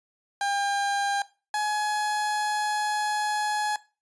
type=tone pair in turn; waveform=30% pulse; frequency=802 / 842.9 Hz; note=G5 / G#5; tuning=+39 / +25 cents; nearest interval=minor second; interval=86 cents; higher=second; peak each=-22 dBFS; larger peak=neither; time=0.41-1.22 / 1.54-3.76 s; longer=second; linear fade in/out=2 ms; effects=noise-tail reverb RT60 0.3 s tail -18 dB re dry + resampled to 22050 Hz